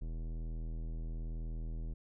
sine tone with tanh clipping, 40.51 Hz, E1, 29 cents flat, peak -39 dBFS, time 0.01-1.94 s, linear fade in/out 10 ms, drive 17 dB, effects none

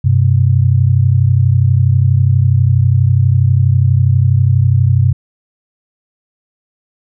sine tone pair together, 96.3 / 128.55 Hz, G2 / C3, -30 / -30 cents, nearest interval perfect fourth, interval 500 cents, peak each -10 dBFS, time 0.04-5.13 s, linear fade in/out 10 ms, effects none

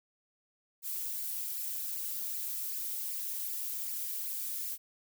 violet noise with flanger, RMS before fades -37 dBFS, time 0.82-4.78 s, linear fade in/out 50 ms, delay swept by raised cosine 0.4 to 5.5 ms, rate 2.6 Hz, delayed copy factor +0.8, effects none

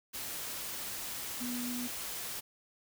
sine tone in noise, 244.8 Hz, B3, 15 cents flat, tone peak -36 dBFS, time 1.4-1.88 s, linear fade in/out 20 ms, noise white, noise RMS -40 dBFS, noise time 0.13-2.41 s, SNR +1 dB, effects none

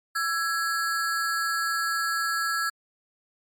square ring-modulated tone, 1500 Hz, F#6, 23 cents sharp, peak -22 dBFS, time 0.15-2.7 s, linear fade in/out 10 ms, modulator 162 Hz, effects MP3 64 kbps

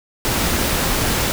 pink noise, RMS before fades -19 dBFS, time 0.25-1.32 s, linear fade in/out 0 ms, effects none

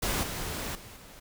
pink noise with level steps, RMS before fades -29 / -35 / -47 / -50 dBFS, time 0.02-1.2 s, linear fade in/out 10 ms, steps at 0.23 / 0.75 / 0.96 s, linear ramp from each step 2 ms, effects none

